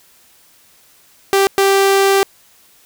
sawtooth tone bursts at uneven times, 392 Hz, G4, in tune, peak -6 dBFS, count 2, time 1.33-1.47 / 1.58-2.23 s, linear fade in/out 0 ms, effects white hiss -50 dBFS RMS until 2.85 s

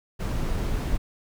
brown noise, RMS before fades -26 dBFS, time 0.19-0.98 s, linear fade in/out 20 ms, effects none

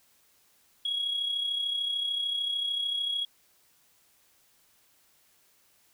sine tone with amplitude modulation, 3318 Hz, G#7, 2 cents flat, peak -24 dBFS, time 0.85-3.25 s, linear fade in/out 5 ms, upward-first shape sine, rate 33.4 Hz, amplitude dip 55%, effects tanh soft clip ceiling -23 dBFS + white hiss -65 dBFS RMS until 5.93 s

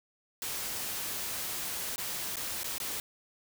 white noise with dropouts, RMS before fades -36 dBFS, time 0.42-3 s, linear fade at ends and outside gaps 1 ms, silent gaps 1.96-1.98 / 2.358-2.368 / 2.633-2.643 / 2.782-2.801 s, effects none

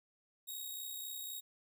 5% pulse tone with amplitude modulation, 3774 Hz, A#7, 21 cents sharp, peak -32 dBFS, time 0.47-1.41 s, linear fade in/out 20 ms, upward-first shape sine, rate 63.9 Hz, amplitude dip 45%, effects none

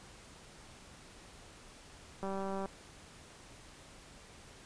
click train, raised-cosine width 1 ms, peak -26 dBFS, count 84, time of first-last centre 2.23-2.658 s, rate 194 Hz, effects pink hiss -55 dBFS RMS until 4.65 s + resampled to 22050 Hz

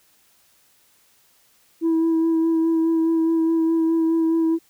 sine tone with vibrato, 326.8 Hz, E4, 15 cents flat, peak -14 dBFS, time 1.81-4.59 s, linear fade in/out 50 ms, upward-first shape sine, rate 4.8 Hz, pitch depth 17 cents each way, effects tanh soft clip ceiling -15 dBFS + white hiss -59 dBFS RMS until 4.69 s

